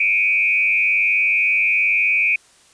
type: tone with frequency modulation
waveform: sine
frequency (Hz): 2400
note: D7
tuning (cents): +37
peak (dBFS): -14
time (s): 0-2.36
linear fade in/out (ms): 5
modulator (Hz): 98.9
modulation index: 1.4
effects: white hiss -52 dBFS RMS until 2.73 s + resampled to 22050 Hz